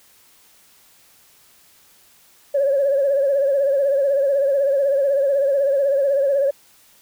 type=tone with vibrato; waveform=sine; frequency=554.4 Hz; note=C#5; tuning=in tune; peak=-14 dBFS; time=2.54-6.51 s; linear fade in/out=10 ms; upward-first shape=triangle; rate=16 Hz; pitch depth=81 cents each way; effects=tanh soft clip ceiling -10 dBFS + white hiss -53 dBFS RMS until 7.01 s